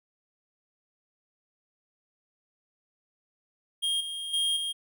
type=tone with level steps; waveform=square; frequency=3232 Hz; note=G#7; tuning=48 cents flat; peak=-26 / -34 / -25 / -30 dBFS; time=3.82-4.73 s; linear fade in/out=20 ms; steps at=4 / 4.33 / 4.56 s; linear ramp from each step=10 ms; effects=none